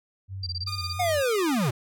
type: tone with vibrato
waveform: sine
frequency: 92.5 Hz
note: F#2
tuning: in tune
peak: -32 dBFS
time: 0.28-1.23 s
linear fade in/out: 50 ms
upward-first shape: square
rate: 2.9 Hz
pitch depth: 66 cents each way
type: tone bursts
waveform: sine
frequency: 4699 Hz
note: D8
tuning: in tune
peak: -29 dBFS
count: 9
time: 0.43-0.93 s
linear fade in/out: 5 ms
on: 36 ms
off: 22 ms
type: tone with tremolo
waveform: sawtooth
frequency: 1219 Hz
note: D#6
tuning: 36 cents flat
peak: -31 dBFS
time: 0.67-1.69 s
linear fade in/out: 5 ms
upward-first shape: sine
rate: 7.4 Hz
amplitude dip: 25%
type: linear sweep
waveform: square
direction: down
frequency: 740 to 109.2 Hz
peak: -23 dBFS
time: 0.99-1.71 s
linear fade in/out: 10 ms
effects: none